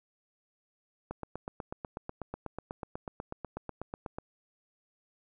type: click train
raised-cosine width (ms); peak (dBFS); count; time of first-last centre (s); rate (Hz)
1; -23; 26; 1.11-4.185; 8.13
effects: none